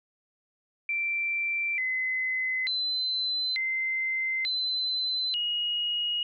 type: tone with pitch steps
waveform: sine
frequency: 2348 / 2038 / 4049 / 2075 / 4045 / 2886 Hz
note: D7 / C7 / B7 / C7 / B7 / F#7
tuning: -1 / -46 / +42 / -15 / +41 / -44 cents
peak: -26 dBFS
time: 0.89-6.23 s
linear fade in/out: 2 ms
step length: 890 ms
effects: none